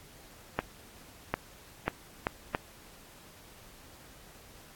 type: accelerating click train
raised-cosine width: 0.5 ms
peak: -12 dBFS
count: 5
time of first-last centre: 0.59-2.549 s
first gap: 750 ms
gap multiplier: 0.72
effects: pink hiss -54 dBFS RMS until 4.75 s + AAC 64 kbps